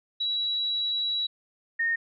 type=tone pair in turn; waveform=sine; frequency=3903 / 1842 Hz; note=B7 / A#6; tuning=-21 / -21 cents; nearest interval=octave + minor second; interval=1300 cents; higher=first; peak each=-25 / -23 dBFS; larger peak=second; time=0.2-1.27 / 1.79-1.96 s; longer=first; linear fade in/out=10 ms; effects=none